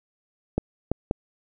clicks, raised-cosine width 2 ms, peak -9 dBFS, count 3, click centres 0.58 / 0.916 / 1.111 s, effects none

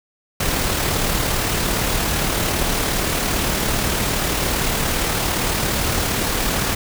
pink noise with amplitude modulation, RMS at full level -19 dBFS, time 0.4-6.75 s, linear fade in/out 5 ms, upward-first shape sine, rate 37.5 Hz, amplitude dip 30%, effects none

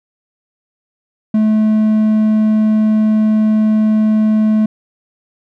triangle tone, 216 Hz, A3, 32 cents flat, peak -7 dBFS, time 1.34-4.66 s, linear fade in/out 5 ms, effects none

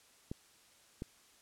clicks, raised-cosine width 3 ms, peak -26 dBFS, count 2, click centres 0.315 / 1.021 s, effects white hiss -64 dBFS RMS until 1.41 s + low-pass 10000 Hz 12 dB/octave

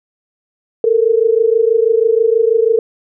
sine tone pair together, 440 / 466.2 Hz, A4 / A#4, 0 / 0 cents, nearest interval minor second, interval 100 cents, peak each -12 dBFS, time 0.84-2.79 s, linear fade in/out 2 ms, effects none

